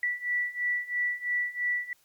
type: beating tone pair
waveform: sine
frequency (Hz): 1957 / 1960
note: B6 / B6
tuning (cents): -16 / -14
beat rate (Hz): 3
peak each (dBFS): -31 / -29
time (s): 0.03-1.93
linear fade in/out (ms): 2
effects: white hiss -65 dBFS RMS until 2.04 s + MP3 96 kbps